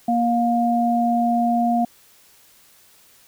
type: tone pair together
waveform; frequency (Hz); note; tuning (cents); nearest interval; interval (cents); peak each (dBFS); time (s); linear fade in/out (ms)
sine; 236.2 / 707.8; A#3 / F5; +23 / +23; octave + perfect fifth; 1900; -19; 0.08-1.85; 5
effects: white hiss -53 dBFS RMS until 3.27 s